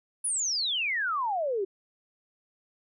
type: exponential sweep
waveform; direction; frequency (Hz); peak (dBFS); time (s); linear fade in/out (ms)
sine; down; 10490 to 370; -26; 0.24-1.65; 10
effects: none